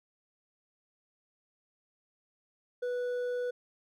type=tone with hard clipping; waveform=triangle; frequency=492.1 Hz; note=B4; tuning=6 cents flat; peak=-32 dBFS; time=2.82-3.51 s; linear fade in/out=10 ms; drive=8 dB; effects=none